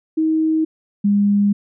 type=tone pair in turn; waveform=sine; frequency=316.8 / 203.1 Hz; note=D#4 / G#3; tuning=+31 / -38 cents; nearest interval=minor sixth; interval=769 cents; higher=first; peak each=-14 / -12 dBFS; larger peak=second; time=0.17-0.65 / 1.04-1.53 s; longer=second; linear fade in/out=10 ms; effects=none